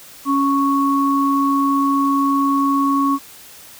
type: tone pair together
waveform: sine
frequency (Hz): 277.5 / 1108.7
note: C#4 / C#6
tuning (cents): +2 / 0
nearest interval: 2 octaves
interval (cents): 2398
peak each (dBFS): -16 / -17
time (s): 0.25-3.19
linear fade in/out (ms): 50
effects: white hiss -41 dBFS RMS until 3.79 s